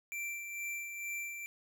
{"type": "tone with tremolo", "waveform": "square", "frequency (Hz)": 2349, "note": "D7", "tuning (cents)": 0, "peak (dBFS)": -37, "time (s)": [0.12, 1.46], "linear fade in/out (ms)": 0, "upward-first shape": "sine", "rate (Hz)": 2.2, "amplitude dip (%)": 45, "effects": []}